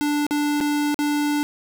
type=tone with dropouts; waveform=square; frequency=293.7 Hz; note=D4; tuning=in tune; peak=-20 dBFS; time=0.01-1.43 s; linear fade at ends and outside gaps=0 ms; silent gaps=0.266-0.309 / 0.604-0.61 / 0.944-0.99 s; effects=none